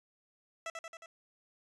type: tone with echo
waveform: 15% pulse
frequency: 659.3 Hz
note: E5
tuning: in tune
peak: -31 dBFS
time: 0.66-0.7 s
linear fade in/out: 2 ms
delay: 90 ms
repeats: 4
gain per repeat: -3 dB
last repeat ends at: 1.06 s
effects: resampled to 22050 Hz